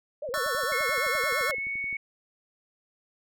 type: tone with vibrato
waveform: sine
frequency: 542 Hz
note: C#5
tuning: 39 cents flat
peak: -31 dBFS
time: 0.22-1.55 s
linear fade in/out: 5 ms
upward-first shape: triangle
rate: 8.8 Hz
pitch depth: 290 cents each way
type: click train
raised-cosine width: 3 ms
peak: -36 dBFS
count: 20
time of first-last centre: 0.29-1.928 s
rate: 11.6 Hz
type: chord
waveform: square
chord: F# minor seventh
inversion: second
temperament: just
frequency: 1110 / 1332 / 1480 / 1776 Hz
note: C#6 / E6 / F#6 / A6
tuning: +2 / +18 / 0 / +16 cents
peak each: -34 dBFS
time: 0.34-1.51 s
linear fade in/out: 0 ms
type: tone with pitch glide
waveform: sine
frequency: 2163 to 2221 Hz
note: C#7 to C#7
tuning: -43 to +3 cents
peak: -29 dBFS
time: 0.72-1.97 s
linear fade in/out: 5 ms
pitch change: +46 cents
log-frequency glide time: 1.45-1.67 s
effects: none